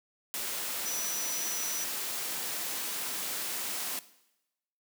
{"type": "tone in noise", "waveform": "sine", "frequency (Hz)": 5900, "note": "F#8", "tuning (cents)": -6, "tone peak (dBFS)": -34, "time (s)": [0.86, 1.84], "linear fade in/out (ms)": 0, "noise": "white", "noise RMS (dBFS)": -35, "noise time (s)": [0.34, 3.99], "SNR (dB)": -2, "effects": ["noise-tail reverb RT60 0.9 s tail -17 dB re dry", "high-pass 200 Hz 12 dB/octave"]}